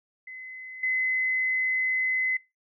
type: tone with level steps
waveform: sine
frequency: 2036 Hz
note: C7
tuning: 48 cents flat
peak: -38 / -23 dBFS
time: 0.27-2.37 s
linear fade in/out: 5 ms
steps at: 0.83 s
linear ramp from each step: 5 ms
effects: noise-tail reverb RT60 0.2 s tail -17 dB re dry